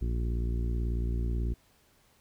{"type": "harmonic tone", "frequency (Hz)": 58.27, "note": "A#1", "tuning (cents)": 0, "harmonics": [1, 2, 3, 4, 5, 6, 7], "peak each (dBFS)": [-28, -36, -43, -42, -48, -44, -50], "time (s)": [0.01, 1.54], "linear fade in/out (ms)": 10, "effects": ["pink hiss -65 dBFS RMS until 2.2 s"]}